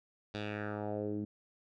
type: tone with low-pass filter sweep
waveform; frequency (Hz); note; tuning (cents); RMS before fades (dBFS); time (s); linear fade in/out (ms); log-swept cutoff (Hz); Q
10% pulse; 104.7; G#2; +15; -38; 0.34-1.25; 5; 4100 to 250; 2.5
effects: none